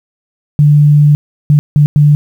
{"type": "tone bursts at uneven times", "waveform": "sine", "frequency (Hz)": 147.5, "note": "D3", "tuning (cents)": 8, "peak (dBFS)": -3, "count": 4, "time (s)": [[0.59, 1.15], [1.5, 1.59], [1.76, 1.86], [1.96, 2.15]], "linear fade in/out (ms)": 0, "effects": ["7-bit"]}